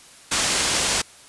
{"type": "low-pass noise", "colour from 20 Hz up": "white", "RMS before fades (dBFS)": -22, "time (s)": [0.31, 1.02], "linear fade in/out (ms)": 10, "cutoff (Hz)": 8800, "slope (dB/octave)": 24, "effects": ["white hiss -47 dBFS RMS until 1.28 s", "resampled to 24000 Hz"]}